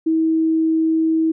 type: tone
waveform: sine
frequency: 321.5 Hz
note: E4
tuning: 43 cents flat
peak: -14 dBFS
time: 0.06-1.32 s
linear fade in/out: 10 ms
effects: none